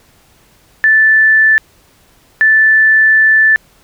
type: tone bursts at uneven times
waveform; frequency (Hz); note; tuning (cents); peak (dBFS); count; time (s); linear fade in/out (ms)
sine; 1757; A6; -3; -5; 2; 0.84-1.58 / 2.41-3.56; 0
effects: pink hiss -49 dBFS RMS until 3.83 s